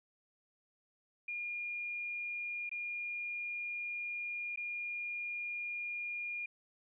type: tone with dropouts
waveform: sine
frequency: 2420 Hz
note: D#7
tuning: 49 cents flat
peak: -37 dBFS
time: 1.28-6.46 s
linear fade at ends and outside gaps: 5 ms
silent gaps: 2.694-2.714 / 4.56-4.573 s
effects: none